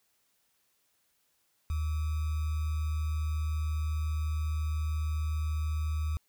sine tone with sample-and-hold, 77.2 Hz, D#2, 13 cents flat, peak -28 dBFS, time 1.7-6.17 s, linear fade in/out 0 ms, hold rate 1225 Hz, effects white hiss -73 dBFS RMS until 6.28 s

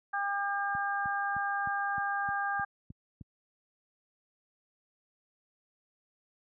harmonic tone, 401.2 Hz, G4, 40 cents sharp, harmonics 2 / 3 / 4, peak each -33 / -36 / -33 dBFS, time 0.13-2.65 s, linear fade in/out 10 ms
click train, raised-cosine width 5 ms, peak -31 dBFS, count 9, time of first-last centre 0.75-3.212 s, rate 3.25 Hz
effects high-pass 80 Hz 12 dB/octave

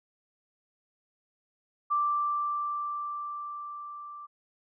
sine tone with level ramp, 1174.7 Hz, D6, in tune, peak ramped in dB -23 to -41 dBFS, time 1.9-4.27 s, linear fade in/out 20 ms, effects none

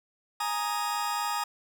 40% pulse chord, Ab suspended second, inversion none, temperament just, 830.6 / 934.4 / 1245.9 Hz, Ab5 / Bb5 / Eb6, 0 / +4 / +2 cents, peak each -32 dBFS, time 0.4-1.44 s, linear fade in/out 5 ms, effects none

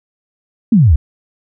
sine exponential sweep, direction down, 249.4 to 63.7 Hz, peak -5 dBFS, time 0.72-0.96 s, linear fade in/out 5 ms, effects none

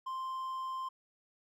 triangle tone, 1046.5 Hz, C6, in tune, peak -34 dBFS, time 0.06-0.89 s, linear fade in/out 10 ms, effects none

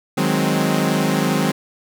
sawtooth chord, Ab dominant seventh, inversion second, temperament equal, 155.56 / 185 / 207.7 / 261.6 Hz, Eb3 / Gb3 / Ab3 / C4, 0 / 0 / 0 / 0 cents, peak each -18 dBFS, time 0.17-1.52 s, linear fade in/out 10 ms, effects none

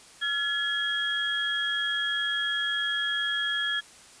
sine tone cluster, 1378 / 1701 / 3283 Hz, F6 / G#6 / G#7, -24 / +41 / -21 cents, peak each -36 / -28 / -29 dBFS, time 0.21-3.81 s, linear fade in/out 20 ms, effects white hiss -51 dBFS RMS until 4.2 s + resampled to 22050 Hz

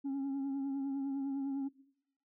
sine tone with vibrato, 274.2 Hz, C#4, 19 cents flat, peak -31 dBFS, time 0.04-1.69 s, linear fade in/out 20 ms, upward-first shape triangle, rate 9.9 Hz, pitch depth 45 cents each way, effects noise-tail reverb RT60 0.8 s tail -22 dB re dry + tanh soft clip ceiling -33 dBFS

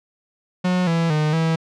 45% pulse tone with pitch steps, 181.5 / 166.3 / 152.7 / 162.5 Hz, F#3 / E3 / D#3 / E3, -33 / +16 / -32 / -24 cents, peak -17 dBFS, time 0.64-1.56 s, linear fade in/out 10 ms, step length 230 ms, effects low-pass 5000 Hz 12 dB/octave

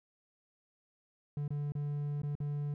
triangle tone with dropouts, 145.6 Hz, D3, 15 cents flat, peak -31 dBFS, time 1.37-2.74 s, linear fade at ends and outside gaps 2 ms, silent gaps 1.479-1.505 / 1.721-1.752 / 2.218-2.233 / 2.353-2.402 s, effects none

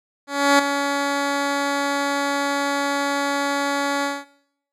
10% pulse tone with ADSR envelope, 282 Hz, C#4, 30 cents sharp, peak -3 dBFS, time 0.27-4.25 s, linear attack 320 ms, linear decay 7 ms, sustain -9 dB, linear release 210 ms, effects noise-tail reverb RT60 0.7 s tail -18 dB re dry + low-pass 9000 Hz 12 dB/octave

